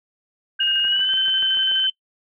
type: tone with tremolo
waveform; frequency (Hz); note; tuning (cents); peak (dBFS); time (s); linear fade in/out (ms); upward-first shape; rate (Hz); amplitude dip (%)
sine; 1568; G6; 0; -26; 0.59-1.87; 5; square; 12; 65
type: tone with pitch glide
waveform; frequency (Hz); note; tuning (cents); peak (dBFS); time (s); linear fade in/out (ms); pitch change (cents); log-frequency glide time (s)
sine; 2858 to 3063; F7 to G7; +39 to -41; -17; 0.6-1.9; 5; +120; 0.84-1.12
type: click train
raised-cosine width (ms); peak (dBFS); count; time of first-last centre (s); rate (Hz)
0.5; -24; 7; 0.85-1.716; 6.93
effects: noise-tail reverb RT60 0.1 s tail -21 dB re dry